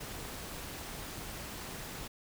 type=noise with amplitude modulation; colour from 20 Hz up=pink; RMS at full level=-41 dBFS; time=0-2.08 s; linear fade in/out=10 ms; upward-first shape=sine; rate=255 Hz; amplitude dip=45%; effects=none